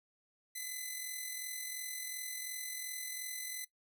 5% pulse tone with amplitude modulation, 2017 Hz, B6, 36 cents sharp, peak -28 dBFS, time 0.55-3.65 s, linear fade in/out 10 ms, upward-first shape sine, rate 42.8 Hz, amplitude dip 40%, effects noise-tail reverb RT60 0.1 s tail -18 dB re dry

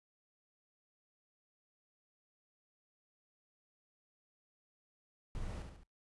brown noise with echo, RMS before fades -41 dBFS, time 5.35-5.62 s, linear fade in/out 0 ms, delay 71 ms, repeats 3, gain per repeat -5 dB, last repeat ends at 5.833 s, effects noise-tail reverb RT60 0.2 s tail -25 dB re dry + resampled to 24000 Hz

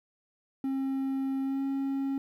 triangle tone with pitch glide, 268.7 to 272.6 Hz, C4 to C#4, +46 to -29 cents, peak -26 dBFS, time 0.64-2.18 s, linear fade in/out 2 ms, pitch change +25 cents, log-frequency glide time 1.43-1.62 s, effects 11-bit

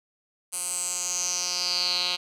10% pulse tone with band-pass filter sweep, 178.9 Hz, F3, 42 cents sharp, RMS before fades -28 dBFS, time 0.52-2.17 s, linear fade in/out 20 ms, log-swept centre 9400 to 3700 Hz, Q 5.8, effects none

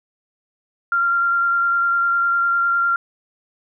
sine tone with vibrato, 1384 Hz, F6, 16 cents flat, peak -15 dBFS, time 0.92-2.96 s, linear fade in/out 2 ms, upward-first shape sine, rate 9.9 Hz, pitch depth 11 cents each way, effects none

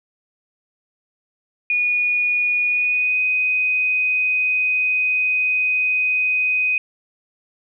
sine tone with pitch glide, 2454 to 2503 Hz, D#7 to D#7, -25 to +10 cents, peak -16 dBFS, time 1.7-6.78 s, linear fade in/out 2 ms, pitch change +35 cents, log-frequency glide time 2.67-3.2 s, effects none

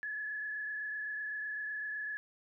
sine tone with frequency modulation, 1707 Hz, G#6, 47 cents sharp, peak -36 dBFS, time 0.03-2.17 s, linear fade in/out 0 ms, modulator 27.9 Hz, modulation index 1.2, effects none

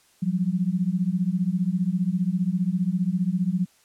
sine beating tone pair, 174.3 / 189.3 Hz, F3 / F#3, -3 / +40 cents, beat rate 15 Hz, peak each -24 dBFS, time 0.22-3.66 s, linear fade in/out 10 ms, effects white hiss -60 dBFS RMS until 3.84 s + low-pass 11000 Hz 12 dB/octave

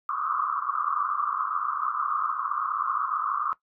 pink band-pass noise, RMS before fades -28 dBFS, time 0.09-3.53 s, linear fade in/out 0 ms, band 1100 to 1300 Hz, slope 96 dB/octave, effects noise-tail reverb RT60 0.1 s tail -17 dB re dry

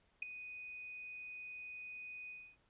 sine tone with ADSR envelope, 2489 Hz, D#7, in tune, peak -32 dBFS, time 0.22-2.57 s, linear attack 6 ms, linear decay 5 ms, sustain -14 dB, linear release 280 ms, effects pink hiss -74 dBFS RMS until 2.69 s + resampled to 8000 Hz

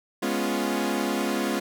sawtooth chord, C# dominant seventh, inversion second, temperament equal, 207.7 / 246.9 / 277.2 / 349.2 Hz, G#3 / B3 / C#4 / E#4, 0 / 0 / 0 / 0 cents, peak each -26 dBFS, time 0.22-1.6 s, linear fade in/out 10 ms, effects none

